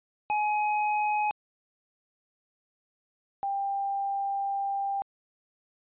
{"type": "tone pair in turn", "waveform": ["square", "sine"], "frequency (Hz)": [842, 792.8], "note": ["G#5", "G5"], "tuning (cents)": [24, 19], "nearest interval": "minor second", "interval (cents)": 105, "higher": "first", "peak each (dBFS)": [-25, -27], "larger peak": "first", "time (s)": [[0.3, 1.31], [3.43, 5.02]], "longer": "second", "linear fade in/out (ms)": 0, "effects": ["resampled to 8000 Hz"]}